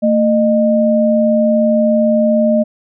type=tone pair together; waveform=sine; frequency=225.3 / 612 Hz; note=A3 / D#5; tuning=+41 / -29 cents; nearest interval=octave + perfect fourth; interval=1730 cents; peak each=-12 dBFS; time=0.02-2.64 s; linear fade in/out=20 ms; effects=none